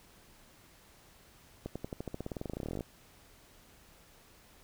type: accelerating click train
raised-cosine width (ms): 2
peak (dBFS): -24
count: 26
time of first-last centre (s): 1.66-2.808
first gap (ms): 96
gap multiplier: 0.93
effects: pink hiss -60 dBFS RMS until 4.63 s